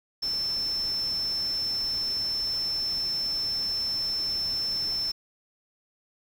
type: tone in noise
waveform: sine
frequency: 5320 Hz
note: E8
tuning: 15 cents sharp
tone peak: -26 dBFS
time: 0.22-5.12 s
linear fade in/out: 10 ms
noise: pink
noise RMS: -44 dBFS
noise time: 0.22-5.12 s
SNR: +15 dB
effects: none